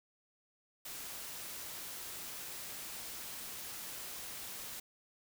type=noise; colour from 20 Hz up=white; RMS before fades=-45 dBFS; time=0.85-4.8 s; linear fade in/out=5 ms; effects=none